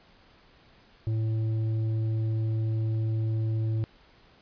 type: tone with tanh clipping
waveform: sine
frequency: 110.7 Hz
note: A2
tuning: 11 cents sharp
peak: -26 dBFS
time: 1.07-3.84 s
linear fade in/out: 0 ms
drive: 7 dB
effects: pink hiss -58 dBFS RMS until 4.41 s + resampled to 11025 Hz